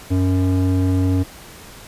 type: tone with band-pass filter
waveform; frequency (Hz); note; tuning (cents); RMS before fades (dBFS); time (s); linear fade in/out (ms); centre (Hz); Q
square; 92.5; F#2; 0; -17; 0.1-1.24; 20; 200; 2.2
effects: pink hiss -40 dBFS RMS until 1.87 s + resampled to 32000 Hz